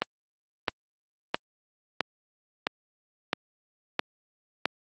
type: click train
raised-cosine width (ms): 0.3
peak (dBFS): -7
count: 8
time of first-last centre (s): 0.02-4.656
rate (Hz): 1.51
effects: high-pass 200 Hz 12 dB/octave + Opus 24 kbps